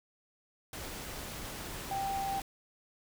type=tone in noise; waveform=sine; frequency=784 Hz; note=G5; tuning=in tune; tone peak=-32 dBFS; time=1.91-2.4 s; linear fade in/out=2 ms; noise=pink; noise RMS=-42 dBFS; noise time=0.73-2.42 s; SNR=+7 dB; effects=none